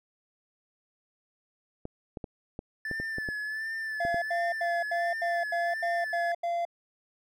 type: clicks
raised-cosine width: 2 ms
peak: -23 dBFS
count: 10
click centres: 1.854 / 2.172 / 2.242 / 2.591 / 2.913 / 3 / 3.184 / 3.288 / 4.051 / 4.144 s
type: tone with vibrato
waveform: triangle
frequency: 1748 Hz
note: A6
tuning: 12 cents flat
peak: -30 dBFS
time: 2.85-6.32 s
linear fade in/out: 2 ms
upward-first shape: sine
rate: 1.4 Hz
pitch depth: 48 cents each way
type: tone bursts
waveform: triangle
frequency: 687 Hz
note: F5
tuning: 29 cents flat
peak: -25 dBFS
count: 9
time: 4-6.652 s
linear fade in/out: 5 ms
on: 220 ms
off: 84 ms
effects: none